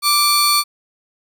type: tone pair together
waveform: sawtooth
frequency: 1176 / 4440 Hz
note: D6 / C#8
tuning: +2 / +2 cents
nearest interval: octave + major seventh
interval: 2300 cents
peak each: -12 dBFS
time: 0.02-0.64 s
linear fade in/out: 50 ms
effects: none